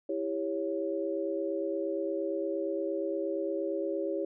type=chord; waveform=sine; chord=C# diminished; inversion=first; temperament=equal with one note detuned; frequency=329.6 / 398.2 / 554.4 Hz; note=E4 / G4 / C#5; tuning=0 / +27 / 0 cents; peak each=-34 / -34 / -34 dBFS; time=0.09-4.25 s; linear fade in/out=5 ms; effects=none

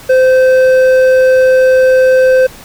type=tone with hard clipping; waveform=triangle; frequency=517 Hz; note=C5; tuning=21 cents flat; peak=-6 dBFS; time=0.09-2.47 s; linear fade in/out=10 ms; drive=10 dB; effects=pink hiss -34 dBFS RMS until 2.64 s

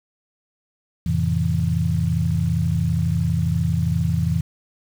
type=chord; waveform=sine; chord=F major seventh; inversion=none; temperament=equal with one note detuned; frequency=87.31 / 110 / 132.41 / 164.81 Hz; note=F2 / A2 / C3 / E3; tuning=0 / 0 / +21 / 0 cents; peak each=-23 / -26 / -25 / -21 dBFS; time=1.06-4.41 s; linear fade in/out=5 ms; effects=7-bit

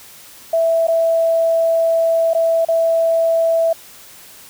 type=tone with dropouts; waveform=sine; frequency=659.3 Hz; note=E5; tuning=in tune; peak=-12 dBFS; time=0.53-3.73 s; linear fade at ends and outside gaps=5 ms; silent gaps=0.871-0.882 / 2.335-2.348 / 2.65-2.685 s; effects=white hiss -41 dBFS RMS until 4.49 s

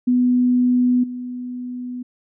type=tone with level steps; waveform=sine; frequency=248.1 Hz; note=B3; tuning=8 cents sharp; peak=-13 / -26 dBFS; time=0.07-2.03 s; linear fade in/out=10 ms; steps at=1.03 s; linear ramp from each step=10 ms; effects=none

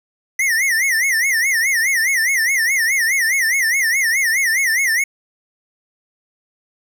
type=tone with vibrato; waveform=square; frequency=1973 Hz; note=B6; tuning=2 cents flat; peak=-15 dBFS; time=0.39-5.04 s; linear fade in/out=5 ms; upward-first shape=sine; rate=4.8 Hz; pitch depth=190 cents each way; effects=none

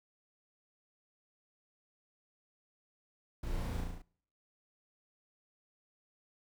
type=noise with echo; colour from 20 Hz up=brown; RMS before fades=-40 dBFS; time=3.43-3.81 s; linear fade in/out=5 ms; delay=35 ms; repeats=6; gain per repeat=-2 dB; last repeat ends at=4.02 s; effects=noise-tail reverb RT60 0.6 s tail -24 dB re dry

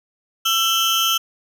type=tone cluster; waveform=35% pulse; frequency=1340 / 3009 / 3214 Hz; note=E6 / F#7 / G7; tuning=+28 / +28 / +43 cents; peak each=-19 dBFS; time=0.45-1.18 s; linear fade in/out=10 ms; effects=none

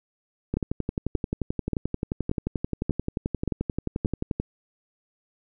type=two click trains; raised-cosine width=3 ms; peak=-12 / -13 dBFS; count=7 / 45; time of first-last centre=0.57-4.058 / 0.54-4.4 s; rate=1.72 / 11.4 Hz; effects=none

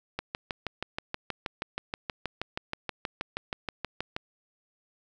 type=click train; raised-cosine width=0.3 ms; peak=-15 dBFS; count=26; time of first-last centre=0.19-4.165 s; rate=6.29 Hz; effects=none

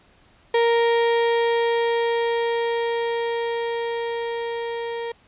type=tone with level ramp; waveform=35% pulse; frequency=466.2 Hz; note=A#4; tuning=in tune; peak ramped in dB=-14 to -25 dBFS; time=0.54-5.12 s; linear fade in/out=5 ms; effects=pink hiss -56 dBFS RMS until 5.27 s + resampled to 8000 Hz

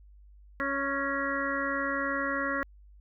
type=harmonic tone with a mistuned harmonic; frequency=277.2 Hz; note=C#4; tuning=in tune; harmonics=1 / 2 / 4 / 5 / 6 / 7; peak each=-35 / -35 / -35 / -35 / -35 / -35 dBFS; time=0.6-2.63 s; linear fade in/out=0 ms; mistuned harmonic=7; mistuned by=-20 cents; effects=added 50 Hz sine -51 dBFS peak until 3 s

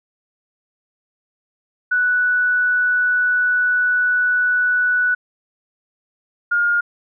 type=tone pair in turn; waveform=sine; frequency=1480 / 1419.9 Hz; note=F#6 / F6; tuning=0 / +28 cents; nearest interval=minor second; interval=72 cents; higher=first; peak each=-14 dBFS; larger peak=neither; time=1.91-5.15 / 6.51-6.81 s; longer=first; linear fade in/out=10 ms; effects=none

